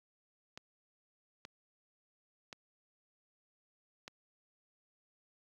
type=clicks; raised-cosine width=0.2 ms; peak=-28 dBFS; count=4; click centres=0.575 / 1.451 / 2.528 / 4.079 s; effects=high-pass 80 Hz 12 dB/octave + 11-bit